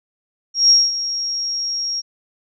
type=tone with ADSR envelope; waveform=sine; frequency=5588 Hz; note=F8; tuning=in tune; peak=-7 dBFS; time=0.54-2.02 s; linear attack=160 ms; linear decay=210 ms; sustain=-13 dB; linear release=30 ms; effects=none